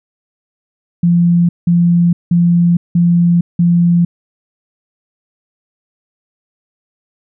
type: tone bursts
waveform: sine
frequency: 172.5 Hz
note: F3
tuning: 21 cents flat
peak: -7 dBFS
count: 5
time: 1.03-4.05 s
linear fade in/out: 5 ms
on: 460 ms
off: 180 ms
effects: none